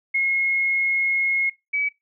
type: tone pair in turn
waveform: sine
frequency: 2162 / 2283 Hz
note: C#7 / D7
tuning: -44 / -50 cents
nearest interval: minor second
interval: 94 cents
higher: second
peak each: -18 / -20 dBFS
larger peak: first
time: 0.14-1.5 / 1.73-1.89 s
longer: first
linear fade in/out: 10 ms
effects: noise-tail reverb RT60 0.2 s tail -20 dB re dry